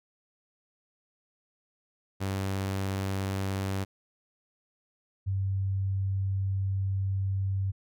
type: tone pair in turn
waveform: sawtooth / sine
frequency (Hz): 96.8 / 96.8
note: G2 / G2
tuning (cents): -21 / -21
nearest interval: unison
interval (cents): 0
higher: neither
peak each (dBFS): -25 / -26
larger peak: first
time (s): 2.2-3.85 / 5.26-7.72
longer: second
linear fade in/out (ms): 20
effects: none